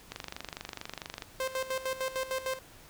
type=click train; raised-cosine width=0.2 ms; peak=-20 dBFS; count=28; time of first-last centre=0.12-1.222 s; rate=24.5 Hz
type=tone with tremolo; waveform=sawtooth; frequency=523.3 Hz; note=C5; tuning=in tune; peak=-26 dBFS; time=1.4-2.59 s; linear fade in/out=2 ms; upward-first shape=square; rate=6.6 Hz; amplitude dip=75%
effects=pink hiss -54 dBFS RMS until 2.89 s